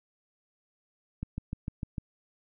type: click train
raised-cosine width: 5 ms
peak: -21 dBFS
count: 6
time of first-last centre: 1.23-1.982 s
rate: 6.65 Hz
effects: none